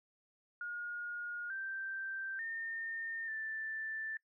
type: tone with pitch steps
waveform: sine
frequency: 1432 / 1566 / 1819 / 1767 Hz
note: F6 / G6 / A#6 / A6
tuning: +43 / -2 / -43 / +7 cents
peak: -38 dBFS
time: 0.61-4.17 s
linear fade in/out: 2 ms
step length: 890 ms
effects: noise-tail reverb RT60 0.1 s tail -23 dB re dry